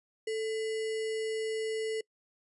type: tone with sample-and-hold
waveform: sine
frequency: 440 Hz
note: A4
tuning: in tune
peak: -30 dBFS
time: 0.27-2.01 s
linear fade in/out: 5 ms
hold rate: 2450 Hz
effects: noise-tail reverb RT60 0.1 s tail -25 dB re dry + resampled to 24000 Hz